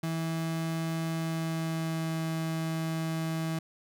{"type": "tone with pitch glide", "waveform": "35% pulse", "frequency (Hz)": [163.1, 161.69], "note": ["E3", "E3"], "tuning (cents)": [-18, -33], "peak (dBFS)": -28, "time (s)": [0.03, 3.59], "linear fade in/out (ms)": 5, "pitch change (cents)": -15, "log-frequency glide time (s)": [1.08, 2.22], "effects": []}